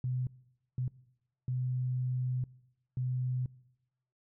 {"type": "tone bursts at uneven times", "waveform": "sine", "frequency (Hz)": 126.7, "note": "B2", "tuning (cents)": 45, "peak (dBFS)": -30, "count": 4, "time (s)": [[0.04, 0.27], [0.78, 0.88], [1.48, 2.44], [2.97, 3.46]], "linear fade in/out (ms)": 2, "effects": ["noise-tail reverb RT60 0.9 s tail -22 dB re dry"]}